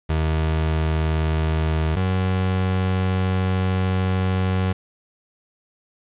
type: tone pair in turn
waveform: 30% pulse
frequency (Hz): 79 / 93.38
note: D#2 / F#2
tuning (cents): +27 / +16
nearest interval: minor third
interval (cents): 289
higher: second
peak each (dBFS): -16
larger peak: neither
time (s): 0.09-1.96 / 1.96-4.73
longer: second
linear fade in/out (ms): 10
effects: resampled to 8000 Hz + 8-bit